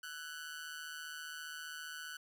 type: tone with amplitude modulation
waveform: sawtooth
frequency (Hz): 1492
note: F#6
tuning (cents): +14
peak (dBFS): -37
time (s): 0.03-2.17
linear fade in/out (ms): 5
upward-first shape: sine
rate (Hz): 155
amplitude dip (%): 75
effects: none